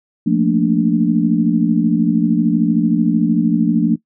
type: chord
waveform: sine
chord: Bb major seventh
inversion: second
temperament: equal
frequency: 174.61 / 220 / 233.1 / 293.7 Hz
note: F3 / A3 / Bb3 / D4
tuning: 0 / 0 / 0 / 0 cents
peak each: -17 dBFS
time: 0.26-3.96 s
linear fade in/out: 10 ms
effects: noise-tail reverb RT60 0.1 s tail -20 dB re dry